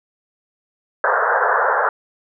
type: band-pass noise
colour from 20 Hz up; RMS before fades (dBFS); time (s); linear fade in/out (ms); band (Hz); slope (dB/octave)
white; -17; 1.04-1.89; 2; 430 to 1700; 96
effects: none